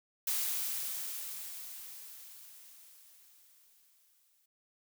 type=noise with exponential decay; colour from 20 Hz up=blue; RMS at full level=-32 dBFS; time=0.27-4.46 s; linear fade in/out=5 ms; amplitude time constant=910 ms; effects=none